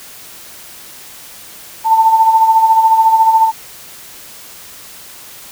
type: tone with tremolo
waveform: sine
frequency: 892 Hz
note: A5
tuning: 23 cents sharp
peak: -4 dBFS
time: 1.84-3.52 s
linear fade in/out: 50 ms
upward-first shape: sine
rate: 14 Hz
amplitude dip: 55%
effects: white hiss -35 dBFS RMS until 5.51 s